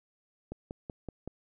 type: click train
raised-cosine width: 2 ms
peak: -25 dBFS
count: 5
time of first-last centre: 0.52-1.276 s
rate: 5.29 Hz
effects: none